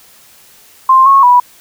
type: tone with pitch steps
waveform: sine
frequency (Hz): 1051 / 1095 / 981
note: C6 / C#6 / B5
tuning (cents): +7 / -22 / -12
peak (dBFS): -3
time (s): 0.89-1.4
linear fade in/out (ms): 5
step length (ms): 170
effects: white hiss -43 dBFS RMS until 1.6 s